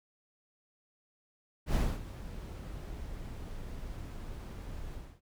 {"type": "noise with ADSR envelope", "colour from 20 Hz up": "brown", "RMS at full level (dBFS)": -26, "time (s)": [1.66, 5.21], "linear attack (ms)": 83, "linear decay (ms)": 250, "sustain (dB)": -16, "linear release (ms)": 270, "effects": []}